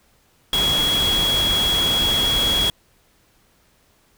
sine tone in noise, 3329 Hz, G#7, 3 cents sharp, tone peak -17 dBFS, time 0.53-2.7 s, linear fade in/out 2 ms, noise pink, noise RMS -25 dBFS, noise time 0.53-2.7 s, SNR +5 dB, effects pink hiss -59 dBFS RMS until 4.17 s

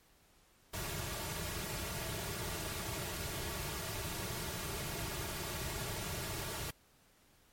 pink noise with comb filter, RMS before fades -40 dBFS, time 0.73-6.71 s, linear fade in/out 10 ms, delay 3.9 ms, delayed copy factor -0.7, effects pink hiss -67 dBFS RMS until 7.52 s + MP3 64 kbps

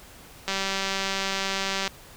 click train, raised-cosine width 0.2 ms, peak -10 dBFS, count 272, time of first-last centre 0.48-1.877 s, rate 194 Hz, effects pink hiss -48 dBFS RMS until 2.16 s

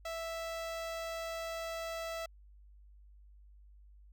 sawtooth tone with notch filter, 659.3 Hz, E5, in tune, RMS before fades -40 dBFS, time 0.05-2.26 s, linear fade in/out 5 ms, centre 11000 Hz, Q 1.4, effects added 50 Hz sine -55 dBFS peak until 4.12 s

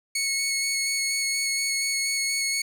15% pulse tone with vibrato, 2200 Hz, C#7, 14 cents flat, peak -17 dBFS, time 0.15-2.62 s, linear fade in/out 5 ms, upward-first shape square, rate 4.2 Hz, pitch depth 10 cents each way, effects none

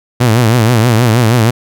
sawtooth tone with vibrato, 116.54 Hz, A#2, in tune, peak -3 dBFS, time 0.2-1.51 s, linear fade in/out 10 ms, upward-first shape triangle, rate 6.3 Hz, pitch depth 160 cents each way, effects none

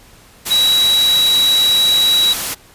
sine tone in noise, 3888 Hz, B7, 28 cents flat, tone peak -10 dBFS, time 0.5-2.34 s, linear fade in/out 20 ms, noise white, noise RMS -21 dBFS, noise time 0.45-2.55 s, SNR +8 dB, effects pink hiss -45 dBFS RMS until 2.74 s + resampled to 32000 Hz

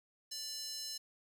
square tone with high-pass filter, 587.3 Hz, D5, in tune, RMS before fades -43 dBFS, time 0.31-0.98 s, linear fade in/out 10 ms, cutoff 4900 Hz, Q 3.8, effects 11-bit

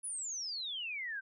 sine exponential sweep, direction down, 10450 to 1527 Hz, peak -37 dBFS, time 0.03-1.21 s, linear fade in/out 20 ms, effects none

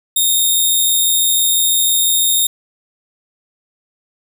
10% pulse tone, 3686 Hz, A#7, 20 cents flat, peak -4 dBFS, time 0.16-2.47 s, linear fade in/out 5 ms, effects none

